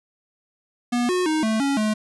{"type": "tone with pitch steps", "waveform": "square", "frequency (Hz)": [242.2, 363.4, 312, 219.8, 278.1, 214.5], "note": ["B3", "F#4", "D#4", "A3", "C#4", "A3"], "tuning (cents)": [-34, -31, 5, -2, 6, -44], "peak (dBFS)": -20, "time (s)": [0.92, 1.94], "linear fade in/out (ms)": 10, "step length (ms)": 170, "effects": ["resampled to 24000 Hz"]}